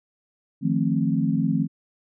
sine chord, F dominant seventh, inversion third, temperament equal with one note detuned, 155.56 / 174.61 / 220 / 264.5 Hz, Eb3 / F3 / A3 / C4, 0 / 0 / 0 / +19 cents, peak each -25 dBFS, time 0.61-1.68 s, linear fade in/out 50 ms, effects none

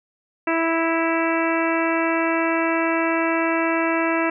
harmonic tone with a mistuned harmonic, 328.8 Hz, E4, 4 cents flat, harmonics 1 / 2 / 3 / 4 / 5 / 6 / 7 / 8, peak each -22 / -25 / -27 / -28 / -29 / -30 / -30 / -31 dBFS, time 0.47-4.3 s, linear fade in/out 5 ms, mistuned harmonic 8, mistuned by +26 cents, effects none

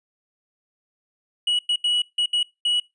triangle tone bursts at uneven times, 2926 Hz, F#7, 20 cents flat, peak -17 dBFS, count 6, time 1.47-1.59 / 1.69-1.76 / 1.84-2.02 / 2.18-2.26 / 2.33-2.43 / 2.65-2.8 s, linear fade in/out 5 ms, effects noise-tail reverb RT60 0.2 s tail -21 dB re dry + resampled to 24000 Hz

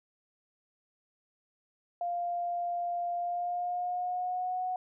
sine tone with pitch glide, 698.5 to 736.2 Hz, F5 to F#5, 0 to -9 cents, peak -30 dBFS, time 2.01-4.76 s, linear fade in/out 2 ms, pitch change +91 cents, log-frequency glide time 3.17-4.63 s, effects none

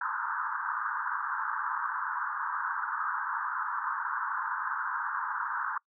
white band-pass noise, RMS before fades -33 dBFS, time 0.01-5.78 s, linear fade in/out 5 ms, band 890 to 1600 Hz, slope 96 dB/octave, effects noise-tail reverb RT60 0.1 s tail -25 dB re dry

